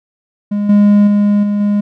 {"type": "tone with level steps", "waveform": "triangle", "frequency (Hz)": 205.4, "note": "G#3", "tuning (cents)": -19, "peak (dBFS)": [-11, -3, -6, -10, -8], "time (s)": [0.51, 1.81], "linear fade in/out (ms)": 10, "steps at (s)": [0.69, 1.07, 1.43, 1.6], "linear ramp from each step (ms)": 5, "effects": []}